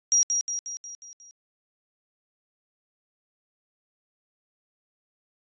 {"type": "tone with echo", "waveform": "sine", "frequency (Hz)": 5710, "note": "F8", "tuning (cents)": 37, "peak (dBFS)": -17, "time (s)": [0.12, 0.23], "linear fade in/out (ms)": 0, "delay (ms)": 180, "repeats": 6, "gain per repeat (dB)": -5, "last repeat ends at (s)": 1.31, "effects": ["resampled to 16000 Hz"]}